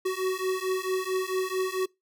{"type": "beating tone pair", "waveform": "square", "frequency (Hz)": [372.2, 376.7], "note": ["F#4", "F#4"], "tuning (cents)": [10, 31], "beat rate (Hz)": 4.5, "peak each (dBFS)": -30, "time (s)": [0.05, 1.86], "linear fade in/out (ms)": 10, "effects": ["noise-tail reverb RT60 0.2 s tail -24 dB re dry"]}